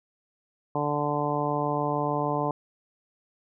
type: harmonic tone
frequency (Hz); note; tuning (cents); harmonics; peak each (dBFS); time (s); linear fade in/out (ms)
146.83; D3; 0; 1 / 2 / 3 / 4 / 5 / 6 / 7; -32 / -32 / -32 / -32 / -32 / -32 / -32; 0.75-2.51; 2
effects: none